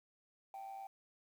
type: tone with amplitude modulation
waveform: sine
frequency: 780 Hz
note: G5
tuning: 9 cents flat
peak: -40 dBFS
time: 0.54-0.87 s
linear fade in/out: 2 ms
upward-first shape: sine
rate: 109 Hz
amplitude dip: 65%
effects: tanh soft clip ceiling -42 dBFS + 11-bit